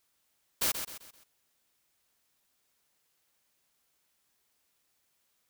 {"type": "noise with echo", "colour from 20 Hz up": "white", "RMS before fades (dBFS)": -28, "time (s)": [0.61, 0.72], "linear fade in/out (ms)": 10, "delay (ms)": 130, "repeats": 4, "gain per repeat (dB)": -8, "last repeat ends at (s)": 1.24, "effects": ["white hiss -75 dBFS RMS until 5.49 s"]}